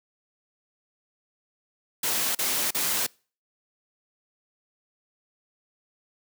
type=noise bursts; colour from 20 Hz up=white; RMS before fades=-26 dBFS; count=3; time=2.03-3.066 s; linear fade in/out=5 ms; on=320 ms; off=38 ms; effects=noise-tail reverb RT60 0.4 s tail -26 dB re dry + high-pass 150 Hz 12 dB/octave